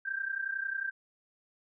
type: tone pair together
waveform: sine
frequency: 1568.9 / 1600 Hz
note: G6 / G6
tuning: +1 / +35 cents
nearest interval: unison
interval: 34 cents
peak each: -34 / -36 dBFS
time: 0.05-0.91 s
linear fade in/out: 10 ms
effects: none